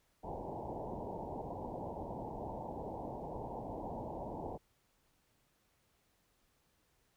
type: low-pass noise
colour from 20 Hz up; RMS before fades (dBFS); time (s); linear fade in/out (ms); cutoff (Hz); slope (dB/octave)
white; -43; 0.23-4.58; 20; 940; 96
effects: pink hiss -75 dBFS RMS until 7.16 s